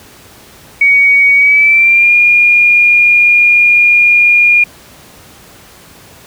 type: tone with pitch glide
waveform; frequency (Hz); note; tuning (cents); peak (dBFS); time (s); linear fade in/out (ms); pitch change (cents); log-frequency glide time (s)
sine; 2247 to 2422; C#7 to D#7; +23 to -47; -4; 0.81-4.64; 5; +130; 1.35-2.14
effects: pink hiss -38 dBFS RMS until 6.26 s + high-pass 60 Hz 12 dB/octave